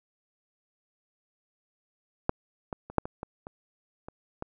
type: clicks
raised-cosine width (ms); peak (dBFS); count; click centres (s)
1; -9 / -19 / -27 / -7 / -21 / -21 / -26 / -26 / -20; 9; 2.294 / 2.728 / 2.9 / 2.983 / 3.055 / 3.231 / 3.469 / 4.085 / 4.424
effects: none